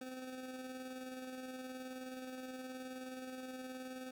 25% pulse tone with tremolo, 257.2 Hz, C4, 30 cents flat, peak -40 dBFS, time 0.01-4.11 s, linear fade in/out 5 ms, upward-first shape square, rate 19 Hz, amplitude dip 30%, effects none

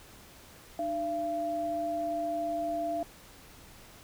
sine tone pair together, 302.9 / 680 Hz, D#4 / F5, -46 / -46 cents, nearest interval octave + major second, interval 1400 cents, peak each -37 / -30 dBFS, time 0.79-3.03 s, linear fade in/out 2 ms, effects pink hiss -53 dBFS RMS until 4.03 s

